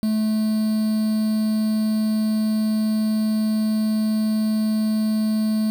triangle tone with quantisation, 216.8 Hz, A3, 25 cents flat, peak -16 dBFS, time 0.03-5.7 s, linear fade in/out 0 ms, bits 6, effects none

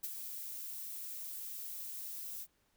violet noise with ADSR envelope, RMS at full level -37 dBFS, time 0.03-2.47 s, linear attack 13 ms, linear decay 34 ms, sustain -7 dB, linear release 52 ms, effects pink hiss -75 dBFS RMS until 2.76 s

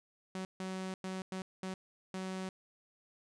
sawtooth tone bursts at uneven times, 187.9 Hz, F#3, 27 cents sharp, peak -34 dBFS, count 6, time 0.35-0.45 / 0.6-0.94 / 1.04-1.22 / 1.32-1.42 / 1.63-1.74 / 2.14-2.49 s, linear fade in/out 2 ms, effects resampled to 22050 Hz

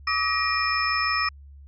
sine tone cluster, 1146 / 1272 / 1892 / 2410 / 5240 Hz, D6 / D#6 / A#6 / D7 / E8, -43 / +38 / +25 / +44 / -11 cents, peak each -28 dBFS, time 0.07-1.29 s, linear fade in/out 5 ms, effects added 70 Hz sine -43 dBFS peak until 1.67 s

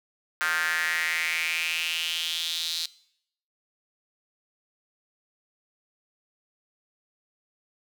square tone with high-pass filter sweep, 82.41 Hz, E2, in tune, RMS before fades -28 dBFS, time 0.41-2.86 s, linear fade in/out 0 ms, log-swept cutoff 1500 to 4100 Hz, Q 4.9, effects noise-tail reverb RT60 0.7 s tail -20 dB re dry

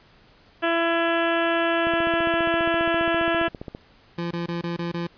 harmonic tone, 334.8 Hz, E4, 27 cents sharp, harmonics 1 / 2 / 3 / 4 / 5 / 6 / 7 / 8 / 9 / 10, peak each -25 / -24 / -31 / -29 / -27 / -38 / -37 / -33 / -35 / -40 dBFS, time 0.62-3.49 s, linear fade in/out 20 ms
click train, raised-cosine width 2 ms, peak -20 dBFS, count 29, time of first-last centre 1.87-3.749 s, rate 14.9 Hz
25% pulse tone bursts, 171.1 Hz, F3, 35 cents flat, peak -22 dBFS, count 6, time 4.18-5.07 s, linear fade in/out 5 ms, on 130 ms, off 22 ms
effects pink hiss -55 dBFS RMS until 5.17 s + resampled to 11025 Hz

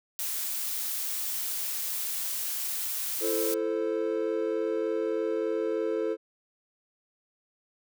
blue noise, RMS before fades -32 dBFS, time 0.19-3.54 s, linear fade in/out 0 ms
triangle chord, A minor, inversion second, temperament equal with one note detuned, 334.6 / 440 / 523.3 Hz, E4 / A4 / C5, +26 / 0 / 0 cents, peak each -30 / -27 / -31 dBFS, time 3.2-6.17 s, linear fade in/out 50 ms
effects none

